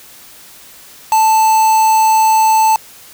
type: tone with quantisation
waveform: triangle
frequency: 880 Hz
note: A5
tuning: in tune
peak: -6 dBFS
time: 1.12-2.76 s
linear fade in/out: 2 ms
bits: 3
effects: white hiss -39 dBFS RMS until 3.13 s